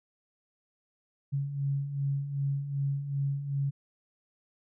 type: beating tone pair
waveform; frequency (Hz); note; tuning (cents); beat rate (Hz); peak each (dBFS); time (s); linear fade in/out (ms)
sine; 137.6 / 140.2; C#3 / C#3; -12 / +20; 2.6; -36 / -29; 1.32-3.71; 20
effects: none